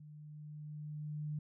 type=tone with level ramp; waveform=sine; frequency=150.5 Hz; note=D3; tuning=43 cents sharp; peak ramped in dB=-51 to -36 dBFS; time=0-1.39 s; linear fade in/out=5 ms; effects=none